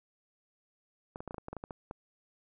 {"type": "clicks", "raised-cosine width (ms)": 1, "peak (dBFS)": -26, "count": 12, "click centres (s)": [1.159, 1.205, 1.277, 1.309, 1.344, 1.382, 1.484, 1.53, 1.567, 1.639, 1.708, 1.911], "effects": []}